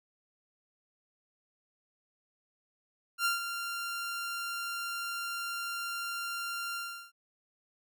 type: tone with ADSR envelope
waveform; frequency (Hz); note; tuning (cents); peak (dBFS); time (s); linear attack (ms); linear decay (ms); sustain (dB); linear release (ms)
sawtooth; 1387; F6; -12; -22; 3.18-7.12; 73; 140; -9; 360
effects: none